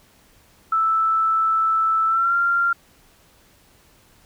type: tone with pitch glide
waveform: sine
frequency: 1318 to 1385.9 Hz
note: E6 to F6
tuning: -1 to -14 cents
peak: -16 dBFS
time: 0.72-2.73 s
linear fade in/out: 5 ms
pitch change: +87 cents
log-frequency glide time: 2.07-2.35 s
effects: pink hiss -55 dBFS RMS until 4.25 s